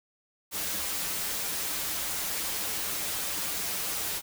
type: noise with comb filter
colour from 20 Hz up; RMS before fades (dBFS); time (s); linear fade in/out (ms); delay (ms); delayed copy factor
white; -32; 0.51-4.22; 50; 8.1; -0.6
effects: none